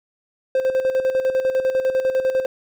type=tone with tremolo; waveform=triangle; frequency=523.3 Hz; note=C5; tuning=in tune; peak=-13 dBFS; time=0.55-2.46 s; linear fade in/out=2 ms; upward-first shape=square; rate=10 Hz; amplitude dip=60%; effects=none